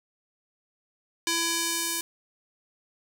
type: tone with band-pass filter sweep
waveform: square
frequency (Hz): 334.4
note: E4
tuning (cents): +25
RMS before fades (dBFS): -28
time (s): 1.27-2.01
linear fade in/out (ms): 2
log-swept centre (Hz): 5600 to 11000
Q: 0.73
effects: none